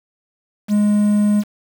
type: tone with quantisation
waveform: triangle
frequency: 208.1 Hz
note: G#3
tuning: 4 cents sharp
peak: -10 dBFS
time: 0.68-1.44 s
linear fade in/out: 50 ms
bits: 6
effects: none